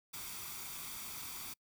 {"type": "noise with comb filter", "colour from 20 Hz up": "white", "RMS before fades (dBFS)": -45, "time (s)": [0.13, 1.54], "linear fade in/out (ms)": 10, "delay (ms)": 0.86, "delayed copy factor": 0.55, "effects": ["noise-tail reverb RT60 0.1 s tail -26 dB re dry"]}